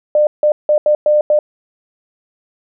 sine tone bursts at uneven times, 600 Hz, D5, 37 cents sharp, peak -8 dBFS, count 6, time 0.15-0.27 / 0.43-0.52 / 0.69-0.78 / 0.86-0.95 / 1.06-1.21 / 1.3-1.39 s, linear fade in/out 2 ms, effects none

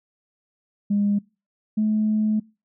sine tone pair in turn, 203.8 / 214.8 Hz, G#3 / A3, -32 / -41 cents, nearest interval minor second, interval 91 cents, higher second, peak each -17 / -17 dBFS, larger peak neither, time 0.9-1.19 / 1.77-2.4 s, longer second, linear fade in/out 10 ms, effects noise-tail reverb RT60 0.3 s tail -24 dB re dry + tanh soft clip ceiling -13 dBFS

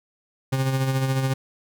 40% pulse tone with tremolo, 133 Hz, C3, 29 cents sharp, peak -18 dBFS, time 0.52-1.34 s, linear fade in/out 10 ms, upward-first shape sine, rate 14 Hz, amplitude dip 45%, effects none

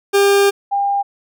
40% pulse / sine tone pair in turn, 400 / 801.5 Hz, G4 / G5, +35 / +38 cents, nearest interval octave, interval 1203 cents, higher second, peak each -9 / -14 dBFS, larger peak first, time 0.13-0.51 / 0.71-1.03 s, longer first, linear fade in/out 20 ms, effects none

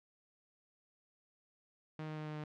sawtooth tone with pitch steps, 155.56 / 154.57 / 153.6 / 152.62 / 151.66 Hz, D#3 / D#3 / D#3 / D#3 / D#3, 0 / -11 / -22 / -33 / -44 cents, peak -37 dBFS, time 1.99-2.44 s, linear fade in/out 2 ms, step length 90 ms, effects low-pass 3000 Hz 12 dB/octave

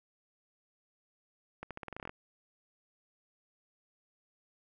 accelerating click train, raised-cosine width 0.5 ms, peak -26 dBFS, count 12, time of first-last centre 1.63-2.094 s, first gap 77 ms, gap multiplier 0.87, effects none

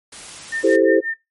white noise, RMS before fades -36 dBFS, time 0.12-0.76 s, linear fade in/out 5 ms
sine tone with tremolo, 1810 Hz, A6, 48 cents sharp, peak -20 dBFS, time 0.52-1.14 s, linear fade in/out 5 ms, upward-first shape sine, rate 5.7 Hz, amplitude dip 100%
sine chord, A minor seventh, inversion second, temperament equal, 329.6 / 392 / 440 / 523.3 Hz, E4 / G4 / A4 / C5, 0 / 0 / 0 / 0 cents, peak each -17 dBFS, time 0.63-1.01 s, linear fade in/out 20 ms
effects noise-tail reverb RT60 0.2 s tail -20 dB re dry + MP3 48 kbps

